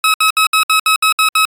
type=tone bursts; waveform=20% pulse; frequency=1284 Hz; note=E6; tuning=46 cents flat; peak=-4 dBFS; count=9; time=0.04-1.452 s; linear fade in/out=2 ms; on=100 ms; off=64 ms; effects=AAC 48 kbps